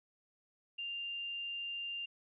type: tone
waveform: sine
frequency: 2793 Hz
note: F7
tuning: 1 cent flat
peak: -38 dBFS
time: 0.78-2.06 s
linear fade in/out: 10 ms
effects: none